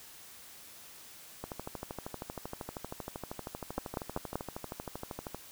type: two click trains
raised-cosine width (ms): 1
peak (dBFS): -24 / -18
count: 51 / 4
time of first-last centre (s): 1.44-5.346 / 3.78-4.356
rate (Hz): 12.8 / 5.21
effects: white hiss -52 dBFS RMS until 5.51 s